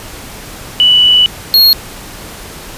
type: tone pair in turn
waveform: sine / square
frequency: 2962 / 4289 Hz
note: F#7 / C8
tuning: +1 / +42 cents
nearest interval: tritone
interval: 641 cents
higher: second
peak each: -4 dBFS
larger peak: neither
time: 0.8-1.26 / 1.54-1.73 s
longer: first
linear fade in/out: 0 ms
effects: pink hiss -29 dBFS RMS until 2.77 s + resampled to 32000 Hz